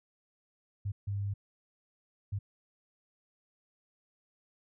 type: tone bursts at uneven times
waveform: sine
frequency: 100.3 Hz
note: G2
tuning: 40 cents sharp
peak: -31 dBFS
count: 3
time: 0.85-0.92 / 1.07-1.34 / 2.32-2.39 s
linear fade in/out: 10 ms
effects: none